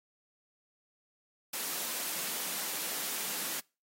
white high-pass noise, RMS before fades -36 dBFS, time 1.53-3.6 s, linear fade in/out 5 ms, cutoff 160 Hz, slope 48 dB/octave, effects noise-tail reverb RT60 0.3 s tail -25 dB re dry + AAC 48 kbps

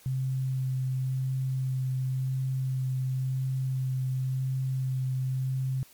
sine tone with vibrato, 130.81 Hz, C3, in tune, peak -26 dBFS, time 0.06-5.83 s, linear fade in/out 0 ms, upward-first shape sine, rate 0.94 Hz, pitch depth 11 cents each way, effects white hiss -56 dBFS RMS until 5.93 s + MP3 96 kbps

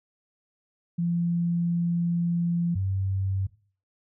sine tone pair in turn, 171.5 / 96.25 Hz, F3 / G2, -31 / -31 cents, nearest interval minor seventh, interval 1000 cents, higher first, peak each -23 / -24 dBFS, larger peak first, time 0.98-2.75 / 2.75-3.47 s, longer first, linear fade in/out 10 ms, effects noise-tail reverb RT60 0.4 s tail -17 dB re dry

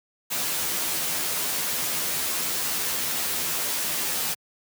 white noise with comb filter, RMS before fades -27 dBFS, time 0.3-4.35 s, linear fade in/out 20 ms, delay 12 ms, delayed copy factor +1, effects high-pass 100 Hz 12 dB/octave

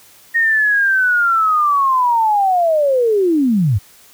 sine linear sweep, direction down, 1864.7 to 87.31 Hz, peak -11 dBFS, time 0.34-3.79 s, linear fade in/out 20 ms, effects white hiss -46 dBFS RMS until 4.13 s

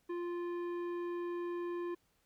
sine tone with tanh clipping, 348.3 Hz, F4, 5 cents flat, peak -38 dBFS, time 0.09-1.95 s, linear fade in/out 10 ms, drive 12 dB, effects pink hiss -75 dBFS RMS until 2.25 s

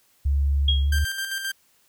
sine tone with pitch glide, 70.2 to 73.31 Hz, C#2 to D2, +22 to -3 cents, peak -18 dBFS, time 0.25-1.05 s, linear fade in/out 10 ms, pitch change +75 cents, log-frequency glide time 0.82-0.94 s
sine tone with exponential decay, 3278 Hz, G#7, 23 cents flat, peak -17 dBFS, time 0.68-0.94 s, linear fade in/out 5 ms, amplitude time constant 55 ms
sawtooth tone with tremolo, 1579 Hz, G6, 12 cents sharp, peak -22 dBFS, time 0.92-1.52 s, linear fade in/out 5 ms, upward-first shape square, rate 7.6 Hz, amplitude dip 45%
effects white hiss -62 dBFS RMS until 1.88 s

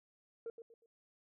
sine tone with echo, 459.6 Hz, A#4, 25 cents flat, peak -38 dBFS, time 0.46-0.5 s, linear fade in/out 2 ms, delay 120 ms, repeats 3, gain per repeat -10 dB, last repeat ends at 0.86 s, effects tanh soft clip ceiling -38 dBFS

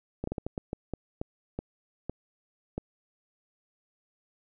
slowing click train, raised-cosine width 2 ms, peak -19 dBFS, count 12, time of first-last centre 0.24-2.78 s, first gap 34 ms, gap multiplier 1.35, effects none

